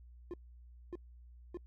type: tone bursts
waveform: triangle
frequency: 351.7 Hz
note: F4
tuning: 12 cents sharp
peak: -37 dBFS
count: 3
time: 0.31-1.571 s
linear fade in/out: 0 ms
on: 27 ms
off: 590 ms
effects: noise-tail reverb RT60 0.1 s tail -26 dB re dry + added 60 Hz sine -53 dBFS peak until 1.66 s

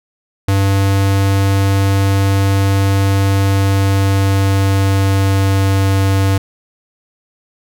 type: tone with pitch glide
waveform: square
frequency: 98 to 97.15 Hz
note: G2 to G2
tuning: 0 to -15 cents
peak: -11 dBFS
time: 0.48-6.38 s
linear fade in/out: 5 ms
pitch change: -15 cents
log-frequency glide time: 3.31-5.99 s
effects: none

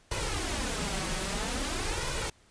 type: noise with flanger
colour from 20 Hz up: pink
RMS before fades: -32 dBFS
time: 0.11-2.3 s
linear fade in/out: 5 ms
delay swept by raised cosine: 2 to 5.4 ms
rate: 0.5 Hz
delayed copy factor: +0.65
effects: pink hiss -62 dBFS RMS until 2.5 s + resampled to 22050 Hz

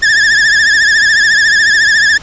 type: tone with vibrato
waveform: 45% pulse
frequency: 1732 Hz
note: A6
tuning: 28 cents flat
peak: -6 dBFS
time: 0.02-2.18 s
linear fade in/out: 10 ms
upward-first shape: triangle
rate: 14 Hz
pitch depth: 110 cents each way
effects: pink hiss -33 dBFS RMS until 2.22 s + resampled to 16000 Hz

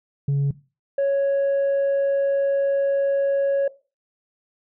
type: tone pair in turn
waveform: sine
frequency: 140.5 / 554.6 Hz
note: C#3 / C#5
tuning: +24 / +1 cents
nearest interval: 2 octaves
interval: 2377 cents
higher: second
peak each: -15 dBFS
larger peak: neither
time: 0.28-0.51 / 0.98-3.68 s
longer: second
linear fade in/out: 5 ms
effects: noise-tail reverb RT60 0.3 s tail -18 dB re dry + tanh soft clip ceiling -17 dBFS

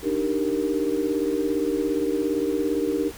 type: chord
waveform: sine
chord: Eb major seventh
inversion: third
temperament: equal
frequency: 293.7 / 311.1 / 392 / 466.2 Hz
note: D4 / Eb4 / G4 / Bb4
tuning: 0 / 0 / 0 / 0 cents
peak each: -27 dBFS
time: 0.02-3.12 s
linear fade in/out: 50 ms
effects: pink hiss -42 dBFS RMS until 3.17 s

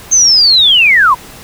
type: linear sweep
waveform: sine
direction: down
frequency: 6390 to 932.3 Hz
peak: -4 dBFS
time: 0.11-1.15 s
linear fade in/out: 20 ms
effects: pink hiss -33 dBFS RMS until 1.43 s

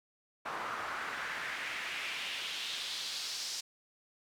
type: noise with band-pass filter sweep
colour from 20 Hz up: pink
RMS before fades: -39 dBFS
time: 0.45-3.61 s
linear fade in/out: 10 ms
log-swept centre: 1100 to 5400 Hz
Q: 2.2
effects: none

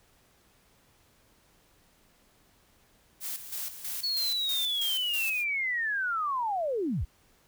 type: noise with tremolo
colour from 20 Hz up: blue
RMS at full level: -35 dBFS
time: 3.2-5.45 s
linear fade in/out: 50 ms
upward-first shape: square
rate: 3.1 Hz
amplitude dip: 65%
type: linear sweep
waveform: sine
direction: down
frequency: 4423 to 38.89 Hz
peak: -27 dBFS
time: 4.03-7.05 s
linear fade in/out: 10 ms
effects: pink hiss -64 dBFS RMS until 7.47 s

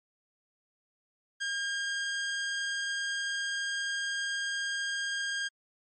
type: tone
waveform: sawtooth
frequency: 1613 Hz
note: G6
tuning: 49 cents sharp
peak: -27 dBFS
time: 1.4-5.49 s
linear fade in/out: 20 ms
effects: MP3 32 kbps

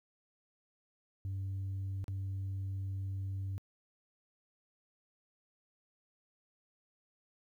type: tone with dropouts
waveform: sine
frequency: 96.7 Hz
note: G2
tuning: 23 cents flat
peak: -33 dBFS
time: 1.25-3.58 s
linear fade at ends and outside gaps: 0 ms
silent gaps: 2.042-2.081 s
effects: tanh soft clip ceiling -34 dBFS + 12-bit

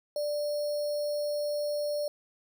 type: tone with sample-and-hold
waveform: sine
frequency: 589 Hz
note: D5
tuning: 5 cents sharp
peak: -28 dBFS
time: 0.16-2.08 s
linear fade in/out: 2 ms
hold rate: 4900 Hz
effects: none

